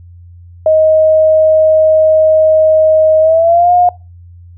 sine tone with pitch glide, 628 to 713.1 Hz, D#5 to F5, +16 to +36 cents, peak -5 dBFS, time 0.66-3.89 s, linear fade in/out 2 ms, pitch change +220 cents, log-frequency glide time 3.21-3.72 s, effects noise-tail reverb RT60 0.3 s tail -23 dB re dry + added 87 Hz sine -33 dBFS peak until 4.57 s

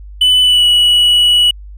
triangle tone with pitch glide, 2997 to 2935 Hz, F#7 to F#7, +22 to -15 cents, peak -5 dBFS, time 0.21-1.51 s, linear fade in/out 5 ms, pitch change -37 cents, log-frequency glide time 0.42-0.65 s, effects added 50 Hz sine -29 dBFS peak until 1.77 s

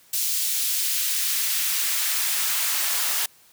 white noise with high-pass filter sweep, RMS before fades -24 dBFS, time 0.13-3.26 s, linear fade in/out 5 ms, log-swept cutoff 4000 to 770 Hz, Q 0.77, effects white hiss -55 dBFS RMS until 3.52 s + high-pass 60 Hz 12 dB/octave

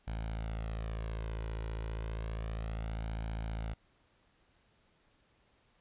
sawtooth tone with flanger, 55 Hz, A1, in tune, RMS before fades -38 dBFS, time 0.07-3.74 s, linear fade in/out 10 ms, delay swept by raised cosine 1.3 to 2.07 ms, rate 0.31 Hz, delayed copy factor +0.6, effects pink hiss -70 dBFS RMS until 5.8 s + resampled to 8000 Hz

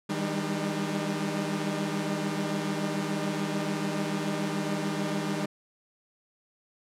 sawtooth tone cluster, 158.9 / 195.6 / 202.5 / 302.4 Hz, D#3 / G3 / G#3 / D#4, +37 / -4 / -43 / -49 cents, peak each -30 dBFS, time 0.09-5.46 s, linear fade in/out 10 ms, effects low-pass 10000 Hz 12 dB/octave

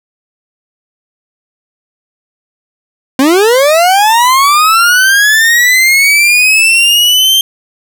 40% pulse linear sweep, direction up, 253.7 to 3174 Hz, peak -4 dBFS, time 3.19-7.41 s, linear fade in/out 2 ms, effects none

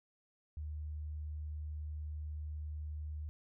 sine tone, 75.9 Hz, D#2, 42 cents flat, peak -39 dBFS, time 0.57-3.29 s, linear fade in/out 0 ms, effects none

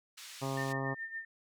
white band-pass noise, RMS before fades -49 dBFS, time 0.17-0.73 s, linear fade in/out 10 ms, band 1700 to 6300 Hz, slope 12 dB/octave
harmonic tone, 135.1 Hz, C#3, 44 cents flat, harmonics 1 / 2 / 3 / 4 / 5 / 6 / 7 / 8 / 9, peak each -37 / -40 / -42 / -43 / -44 / -45 / -45 / -46 / -47 dBFS, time 0.41-0.95 s, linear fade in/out 20 ms
sine tone with tremolo, 1808 Hz, A6, 47 cents sharp, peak -36 dBFS, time 0.57-1.25 s, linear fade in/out 5 ms, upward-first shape sine, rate 7.1 Hz, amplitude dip 70%
effects none

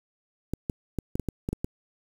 clicks, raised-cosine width 3 ms, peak -15 dBFS, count 9, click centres 0.536 / 0.698 / 0.987 / 1.155 / 1.197 / 1.287 / 1.489 / 1.53 / 1.645 s, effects 7-bit

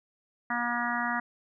harmonic tone, 239.4 Hz, A#3, 46 cents sharp, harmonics 1 / 3 / 4 / 5 / 6 / 7 / 8, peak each -35 / -35 / -35 / -35 / -35 / -35 / -35 dBFS, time 0.5-1.2 s, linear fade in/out 5 ms, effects none

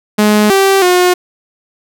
sawtooth tone with pitch steps, 210.7 / 389.1 / 359.9 Hz, G#3 / G4 / F#4, +25 / -13 / -48 cents, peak -3 dBFS, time 0.18-1.14 s, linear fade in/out 10 ms, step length 320 ms, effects none

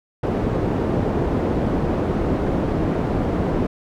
white low-pass noise, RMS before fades -21 dBFS, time 0.23-3.67 s, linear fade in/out 5 ms, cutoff 400 Hz, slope 12 dB/octave, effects none

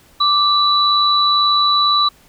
sine tone pair together, 1174.7 / 3951 Hz, D6 / B7, 0 / 0 cents, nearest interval octave + major sixth, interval 2100 cents, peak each -14 dBFS, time 0.2-2.09 s, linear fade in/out 10 ms, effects pink hiss -50 dBFS RMS until 2.28 s

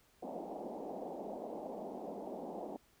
white band-pass noise, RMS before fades -44 dBFS, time 0.22-2.77 s, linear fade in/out 10 ms, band 190 to 810 Hz, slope 48 dB/octave, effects pink hiss -69 dBFS RMS until 3 s

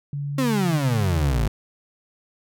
sine tone with pitch glide, 142.7 to 141.14 Hz, D3 to C#3, -49 to +32 cents, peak -25 dBFS, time 0.13-1.47 s, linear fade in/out 2 ms, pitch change -19 cents, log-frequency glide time 0.7-1.05 s
35% pulse exponential sweep, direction down, 274.4 to 50.6 Hz, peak -18 dBFS, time 0.38-1.48 s, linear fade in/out 5 ms
effects none

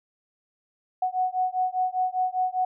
sine beating tone pair, 737 / 742 Hz, F#5 / F#5, -7 / +5 cents, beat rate 5 Hz, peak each -26 dBFS, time 1.02-2.65 s, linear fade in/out 5 ms, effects none

